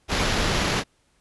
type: noise with sample-and-hold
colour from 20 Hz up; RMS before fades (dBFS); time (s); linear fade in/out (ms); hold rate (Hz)
pink; -23; 0.08-0.84; 50; 8820
effects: pink hiss -65 dBFS RMS until 1.2 s + resampled to 24000 Hz